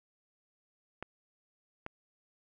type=clicks; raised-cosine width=0.5 ms; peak=-24 dBFS; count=2; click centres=1.026 / 1.864 s; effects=none